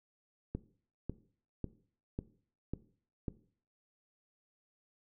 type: click train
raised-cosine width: 3 ms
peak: -23 dBFS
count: 6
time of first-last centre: 0.55-3.282 s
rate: 1.83 Hz
effects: noise-tail reverb RT60 0.5 s tail -17 dB re dry